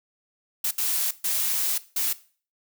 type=noise bursts at uneven times; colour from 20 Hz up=blue; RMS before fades=-25 dBFS; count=4; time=0.64-0.71 / 0.78-1.11 / 1.24-1.78 / 1.96-2.13 s; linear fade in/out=5 ms; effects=noise-tail reverb RT60 0.4 s tail -17 dB re dry